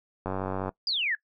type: click train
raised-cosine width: 1 ms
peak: -17 dBFS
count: 42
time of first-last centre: 0.26-0.692 s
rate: 95 Hz
type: exponential sweep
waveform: sine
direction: down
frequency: 4978 to 1661.2 Hz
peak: -25 dBFS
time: 0.87-1.15 s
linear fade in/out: 2 ms
effects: noise-tail reverb RT60 0.1 s tail -21 dB re dry